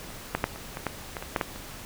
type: clicks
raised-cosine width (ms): 0.5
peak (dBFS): -27 / -9 / -8 / -26 / -18 / -12 / -17 / -20 / -9 / -10 / -26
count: 11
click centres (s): 0.104 / 0.35 / 0.441 / 0.56 / 0.771 / 0.867 / 1.168 / 1.225 / 1.362 / 1.412 / 1.56
effects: pink hiss -42 dBFS RMS until 1.85 s